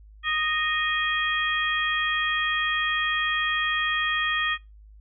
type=harmonic tone with a mistuned harmonic; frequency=620 Hz; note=D#5; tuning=6 cents flat; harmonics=2 / 3 / 4 / 5; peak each=-29 / -26 / -31 / -29 dBFS; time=0.23-4.58 s; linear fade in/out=50 ms; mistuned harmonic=5; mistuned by=+80 cents; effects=noise-tail reverb RT60 0.2 s tail -22 dB re dry + added 52 Hz sine -46 dBFS peak until 5 s